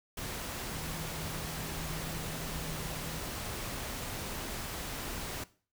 sine tone in noise, 159.2 Hz, D#3, 40 cents sharp, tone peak -43 dBFS, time 0.71-3.19 s, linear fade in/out 5 ms, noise pink, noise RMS -39 dBFS, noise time 0.17-5.44 s, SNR -7 dB, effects noise-tail reverb RT60 0.4 s tail -18 dB re dry

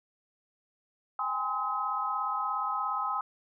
sine tone cluster, 795 / 832 / 1031 / 1274 Hz, G5 / G#5 / C6 / D#6, +24 / +3 / -26 / +41 cents, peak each -38 / -37 / -34 / -31 dBFS, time 1.19-3.21 s, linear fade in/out 2 ms, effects none

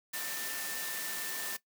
sine tone in noise, 1785 Hz, A6, 24 cents sharp, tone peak -43 dBFS, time 0.13-1.57 s, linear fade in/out 10 ms, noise white, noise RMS -38 dBFS, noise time 0.13-1.57 s, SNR -8 dB, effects noise-tail reverb RT60 0.1 s tail -17 dB re dry + high-pass 200 Hz 12 dB/octave

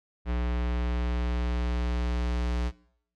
square tone with low-pass filter sweep, 60 Hz, B1, 49 cents flat, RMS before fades -28 dBFS, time 0.25-2.72 s, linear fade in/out 50 ms, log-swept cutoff 2800 to 5500 Hz, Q 0.84, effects noise-tail reverb RT60 0.7 s tail -21 dB re dry

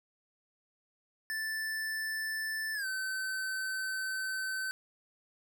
square tone with pitch glide, 1760 to 1532.2 Hz, A6 to G6, 0 to -40 cents, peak -34 dBFS, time 1.3-4.71 s, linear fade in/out 0 ms, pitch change -240 cents, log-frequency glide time 2.74-2.86 s, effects none

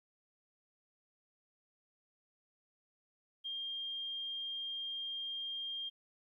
sine tone, 3207 Hz, G7, 39 cents sharp, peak -38 dBFS, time 3.44-5.9 s, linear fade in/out 20 ms, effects 13-bit

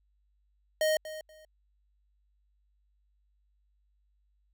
square tone with echo, 622.3 Hz, D#5, in tune, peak -25 dBFS, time 0.81-0.97 s, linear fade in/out 2 ms, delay 240 ms, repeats 2, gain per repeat -14 dB, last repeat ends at 1.45 s, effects added 50 Hz sine -68 dBFS peak until 4.53 s

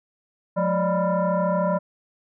sine tone with frequency modulation, 212.1 Hz, G#3, 37 cents sharp, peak -19 dBFS, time 0.56-1.79 s, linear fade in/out 20 ms, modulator 391 Hz, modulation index 2.1, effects none

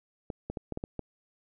clicks, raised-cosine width 2 ms, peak -21 dBFS, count 7, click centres 0.302 / 0.5 / 0.572 / 0.723 / 0.774 / 0.839 / 0.993 s, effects none

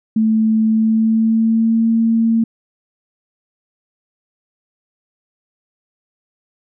sine tone with pitch glide, 220 to 227 Hz, A3 to A#3, 0 to -46 cents, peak -11 dBFS, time 0.16-2.44 s, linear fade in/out 5 ms, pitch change +54 cents, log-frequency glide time 0.66-1.88 s, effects none

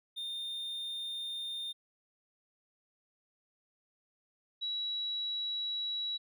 triangle / sine tone pair in turn, 3633 / 3900 Hz, A#7 / B7, -45 / -23 cents, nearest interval minor second, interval 122 cents, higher second, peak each -35 / -33 dBFS, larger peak second, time 0.16-1.73 / 4.61-6.18 s, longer neither, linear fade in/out 20 ms, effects none

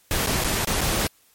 pink noise with dropouts, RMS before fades -23 dBFS, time 0.11-1.07 s, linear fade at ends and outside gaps 1 ms, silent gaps 0.262-0.271 / 0.439-0.444 / 0.648-0.672 / 0.809-0.813 s, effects white hiss -59 dBFS RMS until 1.34 s + MP3 64 kbps

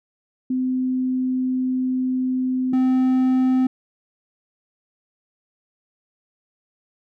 sine / triangle tone pair in turn, 256.5 / 257.8 Hz, C4 / C4, -34 / -26 cents, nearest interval unison, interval 8 cents, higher second, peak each -19 / -13 dBFS, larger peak second, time 0.5-2.73 / 2.73-3.67 s, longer first, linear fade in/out 5 ms, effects none

